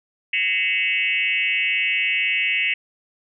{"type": "tone with frequency modulation", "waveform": "sine", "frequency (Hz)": 2410, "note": "D7", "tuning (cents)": 44, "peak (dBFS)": -18, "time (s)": [0.33, 2.74], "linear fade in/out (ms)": 5, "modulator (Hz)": 186, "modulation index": 2.3, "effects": []}